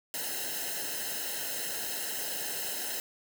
white noise with comb filter, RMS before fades -35 dBFS, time 0.14-3 s, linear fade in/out 0 ms, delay 0.86 ms, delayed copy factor -1, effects none

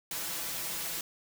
white noise with comb filter, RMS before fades -36 dBFS, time 0.11-1.01 s, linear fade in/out 2 ms, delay 6 ms, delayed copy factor +0.75, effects none

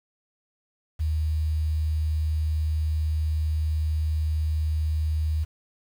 sine tone with quantisation, 77.78 Hz, D#2, in tune, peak -22 dBFS, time 0.99-5.45 s, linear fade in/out 20 ms, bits 8, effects none

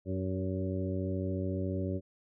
harmonic tone with a mistuned harmonic, 94 Hz, F#2, 28 cents sharp, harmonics 1 / 2 / 3 / 4 / 5 / 6, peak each -34 / -37 / -38 / -39 / -46 / -41 dBFS, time 0.05-2.01 s, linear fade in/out 50 ms, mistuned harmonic 5, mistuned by -16 cents, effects none

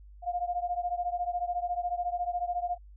sine beating tone pair, 703 / 717 Hz, F5 / F5, +11 / +45 cents, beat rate 14 Hz, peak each -31 / -33 dBFS, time 0.22-2.78 s, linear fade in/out 50 ms, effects added 50 Hz sine -48 dBFS peak until 2.96 s

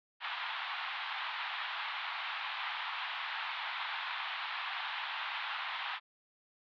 pink band-pass noise, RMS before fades -39 dBFS, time 0.2-6 s, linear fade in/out 50 ms, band 820 to 3800 Hz, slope 48 dB/octave, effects none

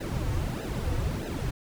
brown noise with flanger, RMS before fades -30 dBFS, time 0-1.51 s, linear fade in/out 10 ms, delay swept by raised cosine 0.87 to 5.07 ms, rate 1.6 Hz, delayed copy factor -0.85, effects none

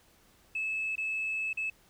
sine tone with dropouts, 2604 Hz, E7, 22 cents flat, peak -29 dBFS, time 0.55-1.7 s, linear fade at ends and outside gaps 5 ms, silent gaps 0.956-0.979 / 1.531-1.572 s, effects tanh soft clip ceiling -26 dBFS + pink hiss -63 dBFS RMS until 1.89 s

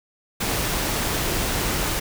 pink noise, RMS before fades -24 dBFS, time 0.4-2 s, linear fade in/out 10 ms, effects none

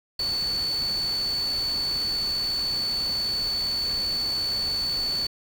sine tone in noise, 4467 Hz, C#8, 12 cents sharp, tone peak -24 dBFS, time 0.19-5.27 s, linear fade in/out 5 ms, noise pink, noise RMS -38 dBFS, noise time 0.19-5.27 s, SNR +11 dB, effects none

